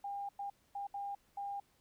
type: tone bursts at uneven times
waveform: sine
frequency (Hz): 803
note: G5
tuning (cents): +41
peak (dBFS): -38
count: 5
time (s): 0.04-0.29 / 0.39-0.5 / 0.75-0.87 / 0.94-1.15 / 1.37-1.6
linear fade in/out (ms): 5
effects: pink hiss -72 dBFS RMS until 1.8 s